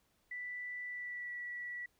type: tone with pitch glide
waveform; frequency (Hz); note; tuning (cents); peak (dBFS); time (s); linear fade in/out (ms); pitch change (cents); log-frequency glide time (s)
sine; 1975.5 to 1947.2; B6 to B6; 0 to -25; -40; 0.31-1.86; 5; -25; 0.86-1.36
effects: pink hiss -75 dBFS RMS until 1.99 s